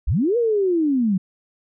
sine linear two-way sweep, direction up then down, 36.84 to 487.1 to 177.5 Hz, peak -16 dBFS, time 0.07-1.18 s, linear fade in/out 10 ms, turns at 0.37 s, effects none

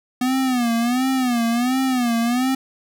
square tone with vibrato, 246.9 Hz, B3, in tune, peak -18 dBFS, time 0.21-2.55 s, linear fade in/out 5 ms, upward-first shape sine, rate 1.4 Hz, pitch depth 120 cents each way, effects none

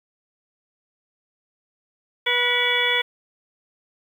harmonic tone with a mistuned harmonic, 487.4 Hz, B4, 23 cents flat, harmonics 1 / 2 / 3 / 4 / 5 / 6 / 7, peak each -28 / -29 / -29 / -24 / -24 / -31 / -23 dBFS, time 2.26-3.02 s, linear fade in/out 10 ms, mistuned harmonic 5, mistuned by -120 cents, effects 8-bit

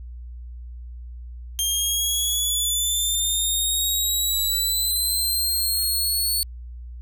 15% pulse linear sweep, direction up, 3189 to 4435 Hz, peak -14 dBFS, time 1.59-6.43 s, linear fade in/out 0 ms, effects added 60 Hz sine -34 dBFS peak until 7.01 s

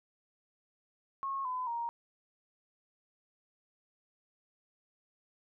sine tone with pitch steps, 1089 / 1010.2 / 937.1 Hz, C#6 / B5 / A#5, -31 / +39 / +9 cents, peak -33 dBFS, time 1.23-1.89 s, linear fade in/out 0 ms, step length 220 ms, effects none

